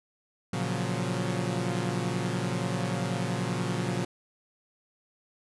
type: chord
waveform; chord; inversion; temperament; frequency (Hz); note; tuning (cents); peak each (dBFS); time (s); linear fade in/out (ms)
sawtooth; Gb major seventh; first; equal; 116.54 / 138.59 / 174.61 / 185; Bb2 / Db3 / F3 / Gb3; 0 / 0 / 0 / 0; -29 / -30 / -29 / -30; 0.53-4.05; 5
effects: resampled to 24000 Hz